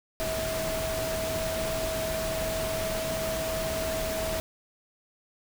sine tone in noise, 645 Hz, E5, 38 cents flat, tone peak -30 dBFS, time 0.2-4.4 s, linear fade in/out 0 ms, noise pink, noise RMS -33 dBFS, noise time 0.2-4.4 s, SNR 0 dB, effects none

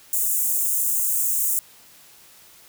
white high-pass noise, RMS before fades -22 dBFS, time 0.13-1.59 s, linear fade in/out 0 ms, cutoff 6900 Hz, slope 48 dB/octave, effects white hiss -50 dBFS RMS until 2.68 s

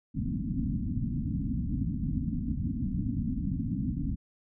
white low-pass noise, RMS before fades -31 dBFS, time 0.14-4.16 s, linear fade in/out 20 ms, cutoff 280 Hz, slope 96 dB/octave, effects none

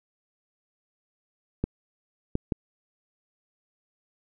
clicks, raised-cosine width 3 ms, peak -12 dBFS, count 3, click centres 1.64 / 2.354 / 2.522 s, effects none

